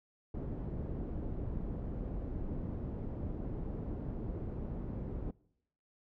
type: low-pass noise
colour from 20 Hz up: pink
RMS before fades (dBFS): -39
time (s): 0.34-5.31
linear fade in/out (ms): 5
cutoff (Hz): 370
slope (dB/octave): 12
effects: noise-tail reverb RT60 0.8 s tail -24 dB re dry